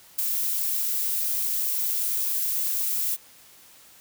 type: noise with ADSR envelope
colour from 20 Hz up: violet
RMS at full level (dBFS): -23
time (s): 0.18-3.17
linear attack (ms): 10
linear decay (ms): 12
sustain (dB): -3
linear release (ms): 34
effects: white hiss -52 dBFS RMS until 4 s